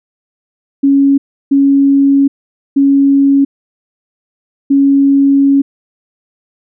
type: tone bursts at uneven times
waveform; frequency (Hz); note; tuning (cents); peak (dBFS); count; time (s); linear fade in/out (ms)
sine; 277.2; C#4; 0; -5; 4; 0.83-1.18 / 1.51-2.28 / 2.76-3.45 / 4.7-5.62; 10
effects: none